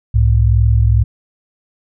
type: tone pair together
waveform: sine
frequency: 65.41 / 107.47 Hz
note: C2 / A2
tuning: 0 / -40 cents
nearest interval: major sixth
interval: 860 cents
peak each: -11 dBFS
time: 0.14-1.04 s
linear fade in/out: 10 ms
effects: none